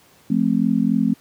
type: chord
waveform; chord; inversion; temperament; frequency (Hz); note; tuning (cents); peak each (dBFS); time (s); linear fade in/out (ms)
sine; F major; none; just; 174.61 / 218.3 / 261.9; F3 / A3 / C4; 0 / -13 / +2; -22 / -18 / -20; 0.3-1.14; 5
effects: pink hiss -53 dBFS RMS until 1.2 s + high-pass 100 Hz 12 dB/octave